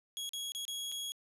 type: tone with dropouts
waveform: sawtooth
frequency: 3322 Hz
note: G#7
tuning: in tune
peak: -34 dBFS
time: 0.17-1.12 s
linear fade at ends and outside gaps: 0 ms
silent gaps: 0.292-0.334 / 0.52-0.549 / 0.652-0.68 / 0.917-0.922 s
effects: resampled to 32000 Hz + 12-bit